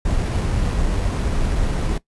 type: noise with sample-and-hold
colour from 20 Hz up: brown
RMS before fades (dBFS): -20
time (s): 0.05-1.98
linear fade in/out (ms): 5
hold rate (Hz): 7350
effects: noise-tail reverb RT60 0.1 s tail -18 dB re dry + resampled to 24000 Hz